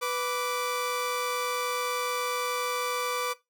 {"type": "tone pair together", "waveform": "sawtooth", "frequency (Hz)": [493.9, 1168.9], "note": ["B4", "D6"], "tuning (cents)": [0, -9], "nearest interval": "octave + minor third", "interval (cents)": 1491, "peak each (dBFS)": -27, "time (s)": [0.01, 3.34], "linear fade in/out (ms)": 20, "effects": ["noise-tail reverb RT60 0.2 s tail -18 dB re dry"]}